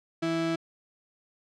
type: tone pair together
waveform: 35% pulse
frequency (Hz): 164.81 / 329.6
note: E3 / E4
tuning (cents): 0 / 0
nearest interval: octave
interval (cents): 1200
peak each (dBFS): -32 / -26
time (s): 0.22-0.56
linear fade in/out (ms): 10
effects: low-pass 5000 Hz 12 dB/octave